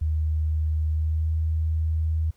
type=tone with pitch glide; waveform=sine; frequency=77.78 to 79.46 Hz; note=D#2 to D#2; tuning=0 to +37 cents; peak=-21 dBFS; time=0.01-2.31 s; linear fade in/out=10 ms; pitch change=+37 cents; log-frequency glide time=0.92-1.32 s; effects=pink hiss -65 dBFS RMS until 2.36 s